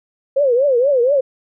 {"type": "tone with vibrato", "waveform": "sine", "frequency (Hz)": 523.3, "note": "C5", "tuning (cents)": 0, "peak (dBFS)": -11, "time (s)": [0.36, 1.21], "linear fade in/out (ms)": 10, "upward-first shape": "triangle", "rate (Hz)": 4.2, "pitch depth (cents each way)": 220, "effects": []}